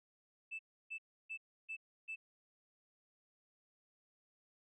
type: tone bursts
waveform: sine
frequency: 2637 Hz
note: E7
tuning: in tune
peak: -40 dBFS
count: 5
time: 0.51-2.16 s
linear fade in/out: 20 ms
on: 82 ms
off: 310 ms
effects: tanh soft clip ceiling -37 dBFS